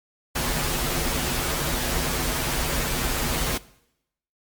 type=noise with comb filter; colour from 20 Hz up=pink; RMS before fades=-25 dBFS; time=0.35-3.58 s; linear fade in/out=10 ms; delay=10 ms; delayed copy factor=-0.7; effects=noise-tail reverb RT60 0.8 s tail -20 dB re dry + MP3 96 kbps